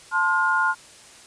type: chord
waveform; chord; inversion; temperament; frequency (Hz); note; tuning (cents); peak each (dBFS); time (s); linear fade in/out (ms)
sine; F major; first; equal with one note detuned; 880 / 1046.5 / 1423.8; A5 / C6 / F6; 0 / 0 / +33; -25 / -24 / -20; 0.11-0.75; 50
effects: white hiss -47 dBFS RMS until 1.26 s + resampled to 22050 Hz